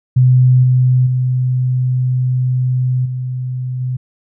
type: tone with level steps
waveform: sine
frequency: 127.1 Hz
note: C3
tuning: 50 cents flat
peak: -6 / -8 / -12 / -18 / -16 dBFS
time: 0.16-3.97 s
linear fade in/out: 10 ms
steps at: 0.63 / 1.06 / 3.05 / 3.8 s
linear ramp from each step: 10 ms
effects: none